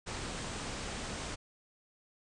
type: low-pass noise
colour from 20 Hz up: pink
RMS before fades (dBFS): -40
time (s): 0.06-1.36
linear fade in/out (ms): 20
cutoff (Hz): 9100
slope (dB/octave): 96
effects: none